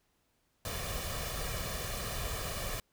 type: noise with comb filter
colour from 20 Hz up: pink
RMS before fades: -37 dBFS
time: 0.65-2.8 s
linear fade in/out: 2 ms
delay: 1.7 ms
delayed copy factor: +0.65
effects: pink hiss -75 dBFS RMS until 2.92 s